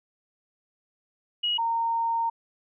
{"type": "tone pair in turn", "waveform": "sine", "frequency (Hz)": [2900, 920.3], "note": ["F#7", "A#5"], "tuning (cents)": [-35, -22], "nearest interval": "octave + minor sixth", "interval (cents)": 1987, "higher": "first", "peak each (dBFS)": -23, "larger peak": "neither", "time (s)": [[1.43, 1.58], [1.58, 2.3]], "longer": "second", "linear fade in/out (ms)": 10, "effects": []}